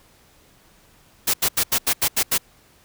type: noise bursts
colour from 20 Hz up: white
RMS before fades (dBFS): -19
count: 8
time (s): 1.27-2.381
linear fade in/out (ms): 10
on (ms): 68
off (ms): 81
effects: pink hiss -55 dBFS RMS until 2.84 s